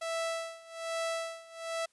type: tone with tremolo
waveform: sawtooth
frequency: 659.3 Hz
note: E5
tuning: in tune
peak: -27 dBFS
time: 0.01-1.86 s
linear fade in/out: 10 ms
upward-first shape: sine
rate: 1.2 Hz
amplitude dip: 90%
effects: white hiss -71 dBFS RMS until 1.92 s + resampled to 24000 Hz